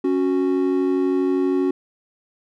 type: tone pair together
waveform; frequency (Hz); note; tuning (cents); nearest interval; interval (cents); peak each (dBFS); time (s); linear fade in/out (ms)
triangle; 276.2 / 368.7; C#4 / F#4; -6 / -6; perfect fourth; 500; -18; 0.04-1.71; 5
effects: none